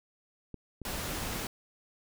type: clicks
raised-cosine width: 3 ms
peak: -28 dBFS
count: 3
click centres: 0.543 / 0.817 / 1.361 s
type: noise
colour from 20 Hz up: pink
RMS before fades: -36 dBFS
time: 0.85-1.47 s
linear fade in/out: 2 ms
effects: none